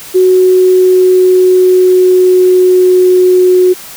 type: tone with pitch glide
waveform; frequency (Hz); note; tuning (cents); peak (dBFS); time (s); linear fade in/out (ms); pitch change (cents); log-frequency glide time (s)
sine; 370 to 365.5; F#4 to F#4; 0 to -21; -3; 0.14-3.74; 20; -21; 0.29-3.41
effects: white hiss -29 dBFS RMS until 3.96 s